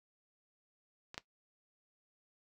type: clicks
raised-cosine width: 0.2 ms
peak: -29 / -21 dBFS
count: 2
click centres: 1.144 / 1.179 s
effects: noise-tail reverb RT60 0.1 s tail -17 dB re dry